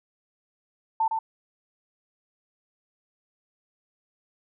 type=tone with echo; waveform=sine; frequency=891 Hz; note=A5; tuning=22 cents sharp; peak=-20 dBFS; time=1-1.08 s; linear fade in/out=5 ms; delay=110 ms; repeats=1; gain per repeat=-4 dB; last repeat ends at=1.19 s; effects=none